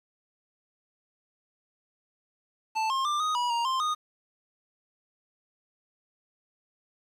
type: tone with pitch steps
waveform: square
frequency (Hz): 881 / 1066 / 1188 / 1247 / 971 / 938 / 1048 / 1235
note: A5 / C6 / D6 / D#6 / B5 / A#5 / C6 / D#6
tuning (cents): +2 / +32 / +20 / +3 / -30 / +11 / +2 / -13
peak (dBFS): -26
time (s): 2.75-3.95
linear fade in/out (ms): 20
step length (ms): 150
effects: low-pass 6000 Hz 12 dB/octave + 9-bit